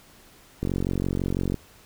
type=click train; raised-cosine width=3 ms; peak=-13 dBFS; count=43; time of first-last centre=0.63-1.543 s; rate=46 Hz; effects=pink hiss -53 dBFS RMS until 1.85 s